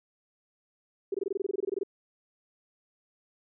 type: tone bursts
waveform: sine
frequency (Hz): 392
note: G4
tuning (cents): 0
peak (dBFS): -26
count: 16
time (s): 1.12-1.834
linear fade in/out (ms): 5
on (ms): 24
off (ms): 22
effects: none